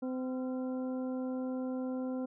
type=harmonic tone with a mistuned harmonic; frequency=256.9 Hz; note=C4; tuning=32 cents flat; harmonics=1 / 2 / 3 / 4 / 5; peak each=-34 / -40 / -50 / -55 / -56 dBFS; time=0.02-2.26 s; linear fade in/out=10 ms; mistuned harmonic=5; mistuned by=+110 cents; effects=none